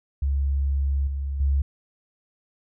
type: tone with level steps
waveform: sine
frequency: 69.2 Hz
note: C#2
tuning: 2 cents flat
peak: -20 / -25 / -18 dBFS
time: 0.22-1.62 s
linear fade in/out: 5 ms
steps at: 1.07 / 1.4 s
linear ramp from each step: 5 ms
effects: none